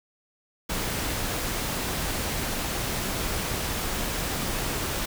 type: noise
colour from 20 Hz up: pink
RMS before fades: -29 dBFS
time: 0.69-5.06 s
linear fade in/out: 10 ms
effects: none